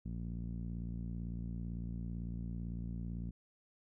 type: tone with low-pass filter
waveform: sawtooth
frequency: 57.9 Hz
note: A#1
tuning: 11 cents flat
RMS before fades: -41 dBFS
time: 0.05-3.31 s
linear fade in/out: 10 ms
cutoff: 200 Hz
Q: 2.8
effects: none